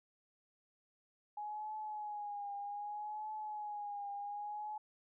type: tone with vibrato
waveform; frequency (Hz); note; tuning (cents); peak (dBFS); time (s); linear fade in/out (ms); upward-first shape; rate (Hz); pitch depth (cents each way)
sine; 833; G#5; +5; -40; 1.37-4.78; 5; triangle; 0.64; 59
effects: none